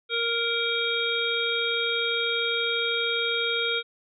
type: harmonic tone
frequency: 466.2 Hz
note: A#4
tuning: in tune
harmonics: 1 / 3 / 5 / 7 / 8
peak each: -30 / -30 / -30 / -30 / -30 dBFS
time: 0.09-3.83 s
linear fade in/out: 50 ms
effects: none